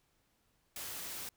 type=noise; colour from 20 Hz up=white; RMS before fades=-43 dBFS; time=0.76-1.29 s; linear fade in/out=2 ms; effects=pink hiss -75 dBFS RMS until 1.36 s

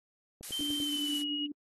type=click train; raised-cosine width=2 ms; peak=-34 dBFS; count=5; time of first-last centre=0.41-0.802 s; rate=10.2 Hz
type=noise; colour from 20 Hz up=blue; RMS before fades=-40 dBFS; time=0.43-1.22 s; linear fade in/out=0 ms
type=tone with pitch glide; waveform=sine; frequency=3116 to 2891 Hz; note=G7 to F#7; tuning=-11 to -41 cents; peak=-33 dBFS; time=0.52-1.46 s; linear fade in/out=2 ms; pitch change=-130 cents; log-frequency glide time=0.78-1.28 s
type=tone with tremolo; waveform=sine; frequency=292.3 Hz; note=D4; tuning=8 cents flat; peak=-33 dBFS; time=0.59-1.52 s; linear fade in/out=5 ms; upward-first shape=sine; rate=9.8 Hz; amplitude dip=45%
effects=AAC 32 kbps

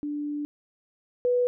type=tone pair in turn; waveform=sine; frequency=293.7 / 492.2 Hz; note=D4 / B4; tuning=0 / -6 cents; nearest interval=major sixth; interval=894 cents; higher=second; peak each=-28 / -20 dBFS; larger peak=second; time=0.03-0.45 / 1.25-1.47 s; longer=first; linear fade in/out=0 ms; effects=none

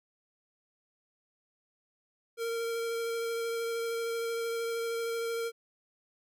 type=tone with vibrato; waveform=square; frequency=461.3 Hz; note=A#4; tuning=18 cents flat; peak=-32 dBFS; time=2.37-5.52 s; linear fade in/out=50 ms; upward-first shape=sine; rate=13 Hz; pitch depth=11 cents each way; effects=none

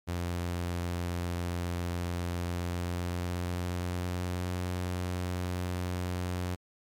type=tone with pitch glide; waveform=sawtooth; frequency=87.31 to 89.97 Hz; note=F2 to F#2; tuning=0 to -48 cents; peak=-27 dBFS; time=0.07-6.56 s; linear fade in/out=20 ms; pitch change=+52 cents; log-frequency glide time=2.43-4.64 s; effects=MP3 96 kbps

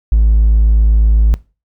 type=tone; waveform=triangle; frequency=54 Hz; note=A1; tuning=32 cents flat; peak=-3 dBFS; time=0.12-1.34 s; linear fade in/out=0 ms; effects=noise-tail reverb RT60 0.3 s tail -21 dB re dry + tanh soft clip ceiling -2 dBFS

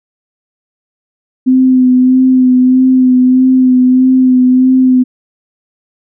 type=tone with vibrato; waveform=sine; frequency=255.9 Hz; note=C4; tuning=38 cents flat; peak=-4 dBFS; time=1.46-5.04 s; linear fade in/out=20 ms; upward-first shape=sine; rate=1.6 Hz; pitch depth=23 cents each way; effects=none

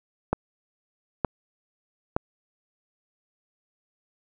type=click train; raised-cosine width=1 ms; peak=-8 dBFS; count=3; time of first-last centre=0.33-2.165 s; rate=1.09 Hz; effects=none

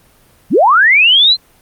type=linear sweep; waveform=sine; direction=up; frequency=129.5 to 4186 Hz; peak=-5 dBFS; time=0.5-1.37 s; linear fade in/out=50 ms; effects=pink hiss -49 dBFS RMS until 1.61 s + Opus 32 kbps

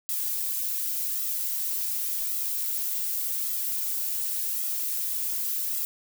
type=noise with flanger; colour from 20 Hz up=violet; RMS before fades=-29 dBFS; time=0.09-5.85 s; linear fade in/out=0 ms; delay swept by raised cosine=1.5 to 4.7 ms; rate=0.88 Hz; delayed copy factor=+0.7; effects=none

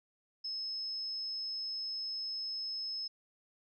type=tone; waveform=sine; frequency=5190 Hz; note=E8; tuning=28 cents flat; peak=-36 dBFS; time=0.44-3.08 s; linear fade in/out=10 ms; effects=none

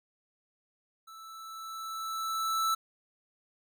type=tone with level ramp; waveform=square; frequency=1318.5 Hz; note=E6; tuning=in tune; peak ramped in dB=-48 to -26 dBFS; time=1.07-2.75 s; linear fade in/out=10 ms; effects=none

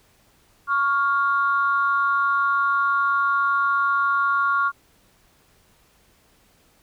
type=tone pair together; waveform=sine; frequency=1113.6 / 1403 Hz; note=C#6 / F6; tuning=+8 / +8 cents; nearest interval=major third; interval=400 cents; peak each=-20 dBFS; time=0.67-4.72 s; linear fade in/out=50 ms; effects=tanh soft clip ceiling -10 dBFS + pink hiss -59 dBFS RMS until 6.82 s

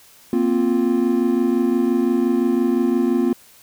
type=chord; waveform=triangle; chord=Bb suspended second; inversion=none; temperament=equal with one note detuned; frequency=235.8 / 261.6 / 349.2 Hz; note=Bb3 / C4 / F4; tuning=+20 / 0 / 0 cents; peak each=-18 dBFS; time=0.33-3.33 s; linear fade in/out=2 ms; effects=white hiss -49 dBFS RMS until 3.62 s

